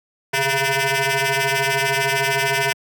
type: ring-modulated tone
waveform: 10% pulse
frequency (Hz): 274.8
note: C#4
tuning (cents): -15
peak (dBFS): -6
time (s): 0.33-2.73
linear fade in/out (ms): 10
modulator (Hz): 1230
effects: high-pass 150 Hz 12 dB/octave